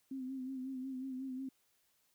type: tone with vibrato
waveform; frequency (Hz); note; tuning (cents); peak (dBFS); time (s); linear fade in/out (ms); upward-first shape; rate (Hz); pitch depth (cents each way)
sine; 261.6; C4; 0; -39; 0.11-1.49; 5; sine; 5.5; 48
effects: white hiss -75 dBFS RMS until 2.14 s